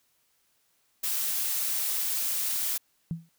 blue noise, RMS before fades -29 dBFS, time 1.03-2.78 s, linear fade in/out 10 ms
sine tone with exponential decay, 165.4 Hz, E3, 6 cents sharp, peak -25 dBFS, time 3.11-3.29 s, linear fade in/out 0 ms, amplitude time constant 39 ms
effects white hiss -70 dBFS RMS until 3.38 s

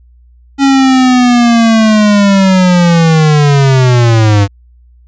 square linear sweep, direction down, 277.2 to 98.4 Hz, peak -5 dBFS, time 0.58-4.48 s, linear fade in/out 50 ms, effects added 60 Hz sine -39 dBFS peak until 5.07 s + resampled to 16000 Hz

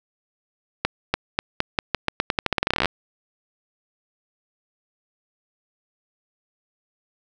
accelerating click train, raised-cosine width 0.3 ms, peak -3 dBFS, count 24, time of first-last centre 0.85-2.857 s, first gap 290 ms, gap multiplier 0.86, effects none

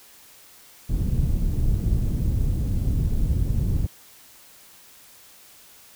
pink low-pass noise, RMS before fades -22 dBFS, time 0.89-3.87 s, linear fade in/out 10 ms, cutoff 140 Hz, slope 12 dB/octave, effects white hiss -50 dBFS RMS until 5.95 s

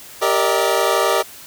25% pulse chord, Eb major seventh, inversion first, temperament equal with one note detuned, 392 / 466.2 / 587.3 / 638.6 Hz, G4 / Bb4 / D5 / Eb5, 0 / 0 / 0 / +45 cents, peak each -17 dBFS, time 0.21-1.23 s, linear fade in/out 20 ms, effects white hiss -39 dBFS RMS until 1.46 s

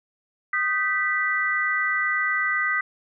sine tone cluster, 1238 / 1542 / 1970 Hz, D#6 / G6 / B6, -9 / -29 / -5 cents, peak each -27 / -27 / -23 dBFS, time 0.53-2.81 s, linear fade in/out 5 ms, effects none

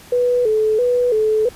sine tone with vibrato, 461.3 Hz, A#4, 18 cents flat, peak -13 dBFS, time 0.12-1.49 s, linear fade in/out 5 ms, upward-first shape square, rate 1.5 Hz, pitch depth 110 cents each way, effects pink hiss -42 dBFS RMS until 1.55 s + resampled to 32000 Hz

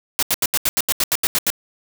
white noise bursts, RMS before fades -18 dBFS, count 12, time 0.19-1.502 s, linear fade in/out 0 ms, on 36 ms, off 80 ms, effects none

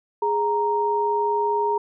sine tone pair together, 415.3 / 932.3 Hz, G#4 / A#5, 0 / 0 cents, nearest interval octave + major second, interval 1400 cents, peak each -23 / -21 dBFS, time 0.22-1.78 s, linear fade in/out 5 ms, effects none

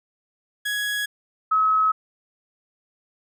30% pulse / sine tone pair in turn, 1670 / 1283.4 Hz, G#6 / E6, +9 / -47 cents, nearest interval perfect fourth, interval 456 cents, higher first, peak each -21 / -16 dBFS, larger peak second, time 0.65-1.06 / 1.51-1.92 s, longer neither, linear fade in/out 10 ms, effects none

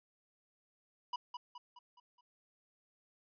square tone with echo, 978 Hz, B5, 17 cents flat, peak -36 dBFS, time 1.13-1.16 s, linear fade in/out 5 ms, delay 210 ms, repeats 5, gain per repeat -6 dB, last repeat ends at 2.21 s, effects resampled to 11025 Hz

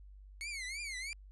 sawtooth tone with vibrato, 2182 Hz, C#7, 28 cents flat, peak -36 dBFS, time 0.41-1.13 s, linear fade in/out 0 ms, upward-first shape triangle, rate 3.1 Hz, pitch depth 190 cents each way, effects added 49 Hz sine -51 dBFS peak until 1.31 s + resampled to 24000 Hz

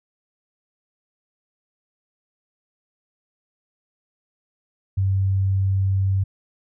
sine tone, 96.5 Hz, G2, 27 cents flat, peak -17 dBFS, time 4.97-6.24 s, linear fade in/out 10 ms, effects none

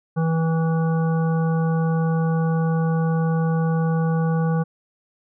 harmonic tone, 162.8 Hz, E3, 21 cents flat, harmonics 1 / 3 / 5 / 7 / 9, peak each -18 / -28 / -32 / -35 / -37 dBFS, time 0.16-4.64 s, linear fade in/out 20 ms, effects none

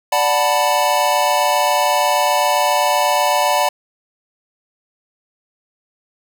square chord, B minor seventh, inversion first, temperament equal, 587.3 / 740 / 880 / 987.8 Hz, D5 / F#5 / A5 / B5, 0 / 0 / 0 / 0 cents, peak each -20 dBFS, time 0.12-3.69 s, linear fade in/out 5 ms, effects none

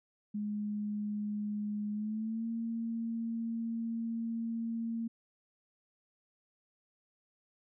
sine tone with pitch glide, 208.7 to 228.9 Hz, G#3 to A#3, +9 to -31 cents, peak -33 dBFS, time 0.34-5.08 s, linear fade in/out 10 ms, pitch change +160 cents, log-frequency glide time 1.92-2.47 s, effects none

